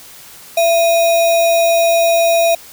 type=tone with sample-and-hold; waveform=sine; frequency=671 Hz; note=E5; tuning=31 cents sharp; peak=-9 dBFS; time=0.57-2.55 s; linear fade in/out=5 ms; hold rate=3150 Hz; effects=white hiss -38 dBFS RMS until 2.72 s